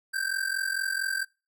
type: ring-modulated tone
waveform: square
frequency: 1568 Hz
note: G6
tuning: in tune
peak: -25 dBFS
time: 0.13-1.25 s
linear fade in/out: 20 ms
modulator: 22.2 Hz
effects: noise-tail reverb RT60 0.3 s tail -26 dB re dry